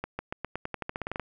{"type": "accelerating click train", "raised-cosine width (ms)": 0.5, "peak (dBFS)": -17, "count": 15, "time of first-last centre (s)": [0.04, 1.197], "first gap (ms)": 150, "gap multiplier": 0.9, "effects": []}